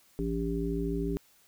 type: harmonic tone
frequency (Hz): 56.7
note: A#1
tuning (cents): -47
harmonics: 1 / 3 / 5 / 7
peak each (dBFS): -34 / -34 / -34 / -34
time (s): 0.19-1.17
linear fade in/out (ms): 0
effects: white hiss -63 dBFS RMS until 1.47 s